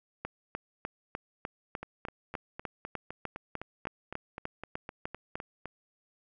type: two click trains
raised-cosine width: 0.5 ms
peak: -24 / -20 dBFS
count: 16 / 18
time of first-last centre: 1.83-5.657 / 0.25-5.355 s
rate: 3.92 / 3.33 Hz
effects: none